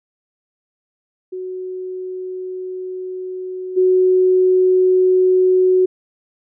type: tone with level steps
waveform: sine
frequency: 370 Hz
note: F#4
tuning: in tune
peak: -24 / -10 dBFS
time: 1.32-5.86 s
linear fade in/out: 10 ms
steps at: 3.76 s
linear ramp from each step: 20 ms
effects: none